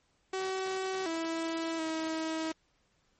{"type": "tone with pitch steps", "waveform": "sawtooth", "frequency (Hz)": [379.2, 327.8, 320.1], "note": ["F#4", "E4", "D#4"], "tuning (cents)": [43, -10, 49], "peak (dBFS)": -28, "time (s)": [0.33, 2.52], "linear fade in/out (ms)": 5, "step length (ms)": 730, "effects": ["pink hiss -72 dBFS RMS until 3.19 s", "MP3 32 kbps"]}